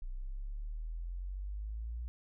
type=exponential sweep; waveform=sine; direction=up; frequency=30.32 to 60.3 Hz; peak=-37 dBFS; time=0.02-2.08 s; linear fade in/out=0 ms; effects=none